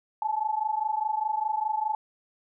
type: tone pair together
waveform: sine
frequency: 851 / 875.9 Hz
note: G#5 / A5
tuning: +42 / -8 cents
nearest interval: unison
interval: 50 cents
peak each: -28 dBFS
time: 0.22-1.95 s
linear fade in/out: 2 ms
effects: none